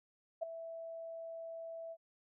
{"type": "tone with ADSR envelope", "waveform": "sine", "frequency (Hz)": 659.3, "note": "E5", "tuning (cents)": 0, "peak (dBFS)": -31, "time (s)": [0.41, 1.97], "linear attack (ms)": 20, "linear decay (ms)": 7, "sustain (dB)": -12, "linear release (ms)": 54, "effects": []}